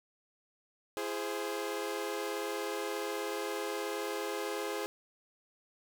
sawtooth chord, E augmented, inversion none, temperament equal with one note detuned, 336.6 / 415.3 / 523.3 Hz, E4 / G#4 / B#4, +36 / 0 / 0 cents, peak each -37 / -33 / -36 dBFS, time 0.97-4.86 s, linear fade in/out 0 ms, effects none

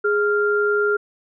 sine tone pair together, 414.4 / 1394 Hz, G#4 / F6, -4 / -4 cents, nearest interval octave + major sixth, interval 2100 cents, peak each -18 / -20 dBFS, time 0.04-0.97 s, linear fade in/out 10 ms, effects none

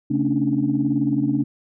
sine tone cluster, 136.8 / 222.1 / 275.6 / 294 Hz, C#3 / A3 / C#4 / D4, -23 / +16 / -10 / +2 cents, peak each -25 / -25 / -22 / -21 dBFS, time 0.1-1.44 s, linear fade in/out 10 ms, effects tanh soft clip ceiling -8 dBFS

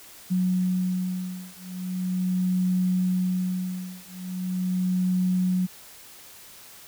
sine beating tone pair, 183.1 / 183.5 Hz, F#3 / F#3, -18 / -14 cents, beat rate 0.4 Hz, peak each -26 dBFS, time 0.3-5.67 s, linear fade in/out 20 ms, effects white hiss -47 dBFS RMS until 6.87 s

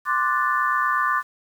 sine chord, D dominant seventh, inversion third, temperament equal, 1046.5 / 1174.7 / 1480 / 1760 Hz, C6 / D6 / F#6 / A6, 0 / 0 / 0 / 0 cents, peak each -25 / -22 / -27 / -25 dBFS, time 0.05-1.23 s, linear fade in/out 50 ms, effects 8-bit

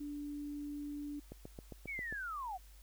sine tone, 291.3 Hz, D4, 14 cents flat, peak -40 dBFS, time 0-1.2 s, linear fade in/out 10 ms
click train, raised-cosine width 2 ms, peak -33 dBFS, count 7, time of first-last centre 1.32-2.125 s, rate 7.45 Hz
sine linear sweep, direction down, 2312 to 699 Hz, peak -39 dBFS, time 1.87-2.58 s, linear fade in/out 20 ms
effects added 50 Hz sine -55 dBFS peak until 2.82 s + white hiss -65 dBFS RMS until 2.82 s

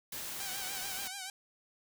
white noise, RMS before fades -41 dBFS, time 0.12-1.08 s, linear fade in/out 5 ms
5% pulse tone with vibrato, 771 Hz, G5, 29 cents flat, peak -28 dBFS, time 0.4-1.3 s, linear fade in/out 2 ms, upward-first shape triangle, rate 6.9 Hz, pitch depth 91 cents each way
effects none

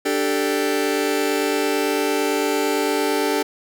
sawtooth chord, D suspended fourth, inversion none, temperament just, 293.7 / 391.6 / 440.5 Hz, D4 / G4 / A4, 0 / -2 / +2 cents, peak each -19 dBFS, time 0.05-3.43 s, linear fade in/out 10 ms, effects none

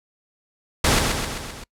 pink noise with echo, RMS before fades -17 dBFS, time 0.84-0.99 s, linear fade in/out 5 ms, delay 130 ms, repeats 5, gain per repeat -4 dB, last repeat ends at 1.64 s, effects noise-tail reverb RT60 0.1 s tail -25 dB re dry + low-pass 10000 Hz 12 dB/octave

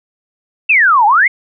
sine exponential two-way sweep, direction down then up, 2741 to 802 to 2238 Hz, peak -6 dBFS, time 0.69-1.28 s, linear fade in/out 10 ms, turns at 1.06 s, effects none

